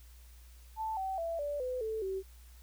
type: tone with pitch steps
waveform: sine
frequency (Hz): 880 / 766.1 / 666.9 / 580.6 / 505.4 / 440 / 383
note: A5 / G5 / E5 / D5 / B4 / A4 / G4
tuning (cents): 0 / -40 / +20 / -20 / +40 / 0 / -40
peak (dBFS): -33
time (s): 0.76-2.23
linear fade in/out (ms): 50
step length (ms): 210
effects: added 60 Hz sine -52 dBFS peak until 2.62 s + white hiss -63 dBFS RMS until 2.62 s